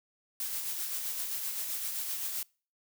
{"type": "noise with tremolo", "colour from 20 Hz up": "blue", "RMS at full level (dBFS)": -34, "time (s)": [0.4, 2.43], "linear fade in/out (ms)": 2, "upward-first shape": "sine", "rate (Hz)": 7.7, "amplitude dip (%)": 35, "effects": ["noise-tail reverb RT60 0.4 s tail -26 dB re dry"]}